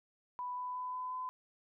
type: tone with pitch steps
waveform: sine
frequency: 991 / 996.7 / 1002.5 / 1008.3 / 1014.2 Hz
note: B5 / B5 / B5 / B5 / B5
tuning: +6 / +16 / +26 / +36 / +46 cents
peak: -37 dBFS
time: 0.39-1.29 s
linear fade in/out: 0 ms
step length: 180 ms
effects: none